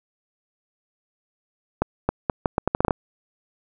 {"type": "accelerating click train", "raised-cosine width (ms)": 1, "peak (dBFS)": -5, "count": 11, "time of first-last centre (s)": [1.82, 2.908], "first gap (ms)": 270, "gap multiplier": 0.77, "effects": []}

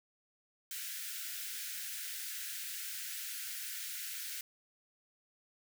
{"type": "high-pass noise", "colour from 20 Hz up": "white", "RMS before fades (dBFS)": -42, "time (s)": [0.71, 4.41], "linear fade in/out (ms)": 2, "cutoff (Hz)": 1400, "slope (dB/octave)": 96, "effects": []}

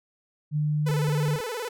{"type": "tone with pitch glide", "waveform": "sine", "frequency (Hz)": [150.1, 148.89], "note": ["D3", "D3"], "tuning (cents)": [38, 24], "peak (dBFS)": -22, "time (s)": [0.51, 1.39], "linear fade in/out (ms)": 50, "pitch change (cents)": -14, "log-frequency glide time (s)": [0.86, 0.96]}
{"type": "tone with vibrato", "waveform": "sawtooth", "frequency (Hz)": 466.3, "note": "A#4", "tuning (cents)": 1, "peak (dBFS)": -26, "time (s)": [0.86, 1.69], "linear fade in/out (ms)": 10, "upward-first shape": "square", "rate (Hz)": 19, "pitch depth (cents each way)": 110}
{"type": "clicks", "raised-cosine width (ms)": 2, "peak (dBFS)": -29, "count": 5, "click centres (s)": [0.9, 1.085, 1.283, 1.358, 1.403]}
{"effects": []}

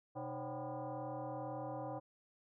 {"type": "tone with frequency modulation", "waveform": "sine", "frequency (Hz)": 128, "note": "C3", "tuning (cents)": -38, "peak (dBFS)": -40, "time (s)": [0.15, 2], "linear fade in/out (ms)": 20, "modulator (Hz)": 218, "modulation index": 3.8, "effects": []}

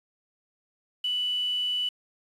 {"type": "tone with quantisation", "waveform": "sine", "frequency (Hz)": 2970, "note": "F#7", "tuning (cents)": 6, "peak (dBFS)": -25, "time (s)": [1.04, 1.89], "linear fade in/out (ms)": 5, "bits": 8, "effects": ["resampled to 32000 Hz"]}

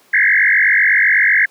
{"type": "tone with frequency modulation", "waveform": "sine", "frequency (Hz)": 1881, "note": "A#6", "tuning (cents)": 15, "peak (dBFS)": -9, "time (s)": [0.13, 1.46], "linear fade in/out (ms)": 10, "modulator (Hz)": 48, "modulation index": 5.7, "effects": ["pink hiss -51 dBFS RMS until 1.5 s", "high-pass 300 Hz 12 dB/octave"]}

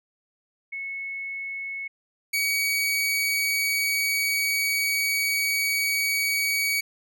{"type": "tone pair in turn", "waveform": ["sine", "sawtooth"], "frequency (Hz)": [2197, 2259], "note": ["C#7", "C#7"], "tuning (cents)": [-16, 32], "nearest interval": "unison", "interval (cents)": 48, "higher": "second", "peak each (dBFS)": [-30, -19], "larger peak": "second", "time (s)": [[0.72, 1.88], [2.33, 6.81]], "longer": "second", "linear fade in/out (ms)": 10, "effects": []}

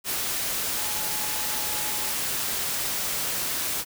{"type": "tone in noise", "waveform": "sine", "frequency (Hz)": 850, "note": "G#5", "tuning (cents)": 40, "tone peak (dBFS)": -39, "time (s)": [0.74, 2.12], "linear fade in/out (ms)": 50, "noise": "white", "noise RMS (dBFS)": -28, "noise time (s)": [0.04, 3.85], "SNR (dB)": -14, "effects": []}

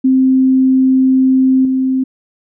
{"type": "tone with level steps", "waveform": "sine", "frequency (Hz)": 261.6, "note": "C4", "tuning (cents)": 0, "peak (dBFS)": [-7, -11], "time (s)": [0.04, 2.04], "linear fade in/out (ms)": 10, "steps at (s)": 1.65, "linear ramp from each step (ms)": 2, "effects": []}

